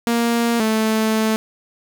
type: tone pair in turn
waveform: sawtooth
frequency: 234.2 / 219.4 Hz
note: A#3 / A3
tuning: +8 / -5 cents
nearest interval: minor second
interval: 113 cents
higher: first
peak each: -12 dBFS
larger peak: neither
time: 0.07-0.6 / 0.6-1.36 s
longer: second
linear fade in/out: 0 ms
effects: 7-bit